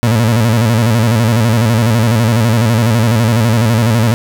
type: tone with vibrato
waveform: 30% pulse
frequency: 113.8 Hz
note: A#2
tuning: 41 cents flat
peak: -6 dBFS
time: 0.03-4.14 s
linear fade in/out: 0 ms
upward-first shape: square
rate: 12 Hz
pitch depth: 83 cents each way
effects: none